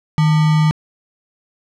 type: tone with sample-and-hold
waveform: sine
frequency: 155.56 Hz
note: D#3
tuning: in tune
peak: -10 dBFS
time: 0.18-0.71 s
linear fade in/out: 0 ms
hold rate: 1050 Hz
effects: low-pass 5000 Hz 12 dB/octave